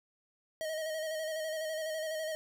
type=tone with vibrato; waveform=square; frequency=630 Hz; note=D#5; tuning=21 cents sharp; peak=-35 dBFS; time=0.61-2.35 s; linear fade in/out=0 ms; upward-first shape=square; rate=12 Hz; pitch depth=31 cents each way; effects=none